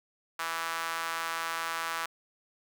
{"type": "tone with high-pass filter", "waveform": "sawtooth", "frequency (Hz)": 164.81, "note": "E3", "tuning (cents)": 0, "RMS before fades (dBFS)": -34, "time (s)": [0.39, 2.06], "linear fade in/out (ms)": 5, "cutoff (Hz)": 1200, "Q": 2.1, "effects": []}